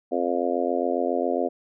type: harmonic tone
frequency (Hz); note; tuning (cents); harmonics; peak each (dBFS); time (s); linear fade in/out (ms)
87.31; F2; 0; 3 / 4 / 5 / 6 / 7 / 8; -29 / -29 / -29 / -29 / -29 / -29; 0.11-1.49; 20
effects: none